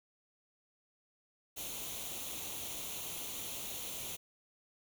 white noise with comb filter, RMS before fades -42 dBFS, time 1.56-4.17 s, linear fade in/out 20 ms, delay 0.3 ms, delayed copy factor +0.65, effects none

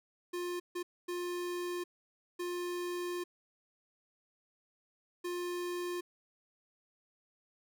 square tone bursts at uneven times, 353.4 Hz, F4, 21 cents sharp, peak -36 dBFS, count 5, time 0.33-0.6 / 0.75-0.83 / 1.08-1.84 / 2.39-3.24 / 5.24-6.01 s, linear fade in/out 10 ms, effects none

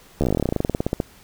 slowing click train, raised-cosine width 2 ms, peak -7 dBFS, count 24, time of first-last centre 0.21-1.002 s, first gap 13 ms, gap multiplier 1.08, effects pink hiss -50 dBFS RMS until 1.23 s

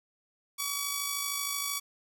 5% pulse tone with amplitude modulation, 1138 Hz, C#6, 45 cents sharp, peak -17 dBFS, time 0.58-1.8 s, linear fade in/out 20 ms, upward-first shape sine, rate 53 Hz, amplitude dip 40%, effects none

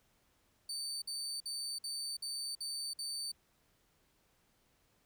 30% pulse tone bursts, 4570 Hz, D8, 48 cents flat, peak -35 dBFS, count 7, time 0.69-3.318 s, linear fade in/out 5 ms, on 330 ms, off 53 ms, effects pink hiss -73 dBFS RMS until 5.05 s

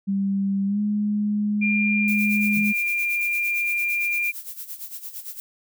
sine tone with pitch glide, 196.6 to 208.3 Hz, G3 to G#3, +5 to +5 cents, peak -20 dBFS, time 0.07-2.73 s, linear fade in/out 20 ms, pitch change +100 cents, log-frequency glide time 0.66-0.8 s
sine tone, 2394 Hz, D7, 33 cents sharp, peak -21 dBFS, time 1.61-4.32 s, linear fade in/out 20 ms
violet noise with tremolo, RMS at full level -33 dBFS, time 2.08-5.4 s, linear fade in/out 0 ms, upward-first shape sine, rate 8.8 Hz, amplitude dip 75%
sine tone with exponential decay, 164.3 Hz, E3, 5 cents flat, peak -28 dBFS, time 2.57-2.74 s, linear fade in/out 2 ms, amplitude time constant 35 ms
effects none

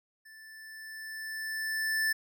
square tone with level ramp, 1760 Hz, A6, in tune, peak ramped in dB -51 to -26 dBFS, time 0.25-2.13 s, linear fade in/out 10 ms, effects none

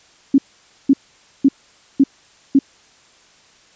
sine tone bursts, 273.9 Hz, C#4, 21 cents flat, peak -7 dBFS, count 5, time 0.34-2.59 s, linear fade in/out 5 ms, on 42 ms, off 510 ms, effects white hiss -51 dBFS RMS until 3.75 s + resampled to 16000 Hz

